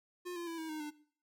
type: tone with pitch steps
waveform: square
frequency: 356.4 / 344.1 / 332.1 / 320.6 / 309.5 / 298.8 Hz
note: F4 / F4 / E4 / E4 / D#4 / D4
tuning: +35 / -26 / +13 / -48 / -9 / +30 cents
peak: -40 dBFS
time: 0.25-0.91 s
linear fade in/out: 20 ms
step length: 110 ms
effects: noise-tail reverb RT60 0.5 s tail -18 dB re dry